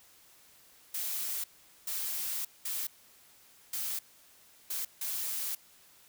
blue noise bursts at uneven times, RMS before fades -35 dBFS, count 6, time 0.94-1.44 / 1.87-2.45 / 2.65-2.87 / 3.73-3.99 / 4.7-4.85 / 5.01-5.55 s, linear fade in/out 5 ms, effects white hiss -60 dBFS RMS until 6.08 s

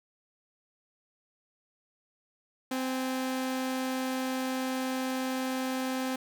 sawtooth tone pair together, 259.2 / 817.7 Hz, C4 / G#5, -16 / -27 cents, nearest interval octave + minor sixth, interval 1989 cents, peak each -26 / -38 dBFS, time 2.71-6.16 s, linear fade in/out 5 ms, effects none

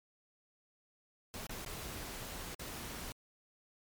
pink noise with dropouts, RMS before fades -44 dBFS, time 1.34-3.12 s, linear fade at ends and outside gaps 0 ms, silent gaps 1.467-1.495 / 1.648-1.662 / 2.545-2.595 s, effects MP3 96 kbps

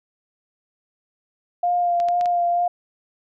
sine tone with vibrato, 701 Hz, F5, 6 cents sharp, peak -17 dBFS, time 1.63-2.68 s, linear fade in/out 5 ms, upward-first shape sine, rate 2.1 Hz, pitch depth 18 cents each way
clicks, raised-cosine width 0.2 ms, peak -18 dBFS, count 4, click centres 2.001 / 2.086 / 2.211 / 2.258 s
effects none

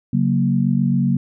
sine chord, F# major, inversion second, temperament equal, 138.59 / 185 / 233.1 Hz, C#3 / F#3 / A#3, 0 / 0 / 0 cents, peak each -19 dBFS, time 0.13-1.17 s, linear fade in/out 5 ms, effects none

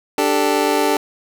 25% pulse chord, D suspended fourth, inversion none, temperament just, 293.7 / 391.6 / 440.5 Hz, D4 / G4 / A4, 0 / -2 / +2 cents, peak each -16 dBFS, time 0.18-0.97 s, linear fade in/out 2 ms, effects none

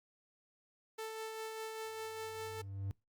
sawtooth tone with tremolo, 441.6 Hz, A4, 6 cents sharp, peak -36 dBFS, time 0.98-2.62 s, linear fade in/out 10 ms, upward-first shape sine, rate 5 Hz, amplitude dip 30%
triangle tone with exponential growth, 98 Hz, G2, in tune, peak -33 dBFS, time 1.85-2.91 s, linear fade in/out 0 ms, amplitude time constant 230 ms
effects noise-tail reverb RT60 0.2 s tail -23 dB re dry + Opus 48 kbps

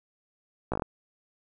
slowing click train, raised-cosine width 1 ms, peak -15 dBFS, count 6, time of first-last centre 0.72-0.822 s, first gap 16 ms, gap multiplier 1.12, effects none

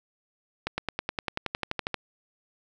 accelerating click train, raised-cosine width 0.3 ms, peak -12 dBFS, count 15, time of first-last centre 0.67-1.943 s, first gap 110 ms, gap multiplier 0.97, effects none

